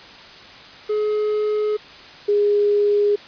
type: tone pair in turn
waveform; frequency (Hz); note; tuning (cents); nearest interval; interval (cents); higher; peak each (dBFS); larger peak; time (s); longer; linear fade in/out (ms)
triangle / sine; 423.6 / 411.8; G#4 / G#4; +34 / -15; unison; 49; first; -16 / -14; second; 0.89-1.77 / 2.28-3.16; neither; 10
effects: white hiss -41 dBFS RMS until 3.27 s + resampled to 11025 Hz